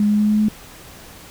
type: tone with pitch steps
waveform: sine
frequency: 207.7 / 209.1 / 210.6 / 212.1 / 213.5 Hz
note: G#3 / G#3 / G#3 / G#3 / G#3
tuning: 0 / +12 / +24 / +37 / +48 cents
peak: -13 dBFS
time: 0-0.485 s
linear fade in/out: 2 ms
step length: 97 ms
effects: pink hiss -41 dBFS RMS until 1.3 s